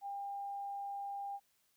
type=tone; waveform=sine; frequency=800 Hz; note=G5; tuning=35 cents sharp; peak=-39 dBFS; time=0.01-1.4 s; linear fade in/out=50 ms; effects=white hiss -75 dBFS RMS until 1.76 s